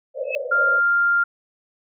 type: band-pass noise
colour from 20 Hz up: pink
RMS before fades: -28 dBFS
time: 0.14-0.81 s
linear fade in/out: 50 ms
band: 510 to 600 Hz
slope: 96 dB/octave
type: tone with exponential growth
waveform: sine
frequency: 2589 Hz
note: E7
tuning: 32 cents flat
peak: -18 dBFS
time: 0.24-0.35 s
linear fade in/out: 0 ms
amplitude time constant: 23 ms
type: tone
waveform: sine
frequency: 1396.9 Hz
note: F6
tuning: in tune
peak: -15 dBFS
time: 0.51-1.24 s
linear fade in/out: 10 ms
effects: none